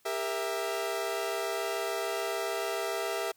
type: chord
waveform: sawtooth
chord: E diminished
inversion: first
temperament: equal with one note detuned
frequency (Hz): 399.3 / 466.2 / 659.3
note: G4 / Bb4 / E5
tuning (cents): +32 / 0 / 0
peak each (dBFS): -31 / -33 / -30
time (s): 0.05-3.32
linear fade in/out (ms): 10
effects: white hiss -67 dBFS RMS until 3.36 s